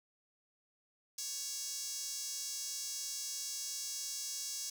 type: tone with high-pass filter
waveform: sawtooth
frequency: 557 Hz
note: C#5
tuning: 8 cents sharp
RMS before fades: -41 dBFS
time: 1.18-4.7 s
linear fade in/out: 5 ms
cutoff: 5900 Hz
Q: 3.1
effects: none